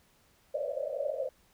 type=band-pass noise; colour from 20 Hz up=white; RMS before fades=-34 dBFS; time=0.54-1.29 s; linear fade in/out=5 ms; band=520 to 610 Hz; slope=96 dB/octave; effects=pink hiss -66 dBFS RMS until 1.53 s